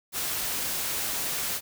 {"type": "noise", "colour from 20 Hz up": "white", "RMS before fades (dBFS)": -30, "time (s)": [0.12, 1.61], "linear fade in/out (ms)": 50, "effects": []}